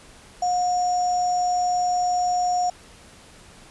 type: tone with sample-and-hold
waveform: sine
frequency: 720 Hz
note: F#5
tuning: 47 cents flat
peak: -19 dBFS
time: 0.42-2.7 s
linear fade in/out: 5 ms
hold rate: 6300 Hz
effects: pink hiss -48 dBFS RMS until 3.7 s + resampled to 24000 Hz